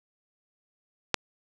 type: click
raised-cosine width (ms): 0.2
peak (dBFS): -4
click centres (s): 1.143
effects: none